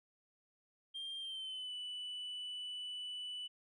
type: tone with pitch glide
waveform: sine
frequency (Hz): 3188 to 2975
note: G7 to F#7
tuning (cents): +28 to +9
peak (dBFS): -39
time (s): 0.94-3.48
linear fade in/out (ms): 20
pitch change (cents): -119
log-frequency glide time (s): 1.18-1.73
effects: tanh soft clip ceiling -40 dBFS